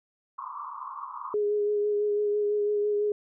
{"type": "band-pass noise", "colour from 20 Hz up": "white", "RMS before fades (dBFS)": -38, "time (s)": [0.38, 1.34], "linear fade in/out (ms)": 5, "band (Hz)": [940, 1200], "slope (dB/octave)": 96}
{"type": "tone with vibrato", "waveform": "sine", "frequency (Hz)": 415.3, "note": "G#4", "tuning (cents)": 0, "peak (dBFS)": -23, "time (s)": [1.34, 3.12], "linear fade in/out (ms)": 2, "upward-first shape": "sine", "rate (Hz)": 6, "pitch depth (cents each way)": 18}
{"effects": []}